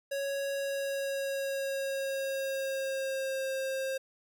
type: tone with pitch glide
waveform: square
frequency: 554.4 to 532.4 Hz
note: C#5 to C5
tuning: 0 to +30 cents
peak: -32 dBFS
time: 0.11-3.98 s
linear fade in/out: 10 ms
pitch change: -70 cents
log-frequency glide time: 0.56-3.5 s
effects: none